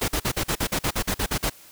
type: noise bursts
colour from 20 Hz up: pink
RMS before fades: -24 dBFS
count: 13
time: 0.01-1.499 s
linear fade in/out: 10 ms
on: 73 ms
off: 45 ms
effects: white hiss -49 dBFS RMS until 1.71 s